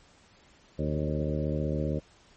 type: harmonic tone with a mistuned harmonic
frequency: 75.5 Hz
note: D2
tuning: 48 cents sharp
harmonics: 1 / 2 / 3 / 4 / 5 / 6 / 7 / 8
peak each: -33 / -31 / -35 / -36 / -38 / -39 / -36 / -42 dBFS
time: 0.78-2 s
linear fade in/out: 20 ms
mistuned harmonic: 7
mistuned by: +28 cents
effects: pink hiss -59 dBFS RMS until 2.36 s + MP3 32 kbps